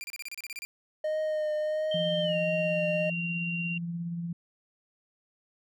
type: tone bursts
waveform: sawtooth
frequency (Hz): 2383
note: D7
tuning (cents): +25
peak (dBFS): -33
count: 11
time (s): 0.01-0.65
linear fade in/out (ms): 0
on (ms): 30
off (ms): 31
type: tone with vibrato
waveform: triangle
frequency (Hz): 615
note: D#5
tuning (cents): -20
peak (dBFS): -25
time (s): 1.04-3.1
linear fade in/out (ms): 5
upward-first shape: triangle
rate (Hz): 1.5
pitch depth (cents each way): 23
type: tone with pitch glide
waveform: sine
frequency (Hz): 3136 to 2762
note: G7 to F7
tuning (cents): 0 to -20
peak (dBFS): -32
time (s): 1.91-3.78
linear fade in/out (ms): 5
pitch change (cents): -220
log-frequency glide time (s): 2.22-2.36
type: tone with tremolo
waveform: sine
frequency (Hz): 170.4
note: F3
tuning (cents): -42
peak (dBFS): -30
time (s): 1.94-4.33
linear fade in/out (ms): 5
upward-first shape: sine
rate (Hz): 17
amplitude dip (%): 30
effects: none